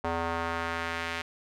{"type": "tone with band-pass filter sweep", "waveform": "square", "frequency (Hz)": 83.6, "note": "E2", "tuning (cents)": 25, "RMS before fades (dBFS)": -32, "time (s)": [0.04, 1.22], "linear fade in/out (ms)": 5, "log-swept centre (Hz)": [850, 2300], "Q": 1.2, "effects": []}